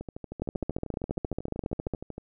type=two click trains; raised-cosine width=2 ms; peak=-24 / -16 dBFS; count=29 / 23; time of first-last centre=0.01-2.181 / 0.42-1.937 s; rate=12.9 / 14.5 Hz; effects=none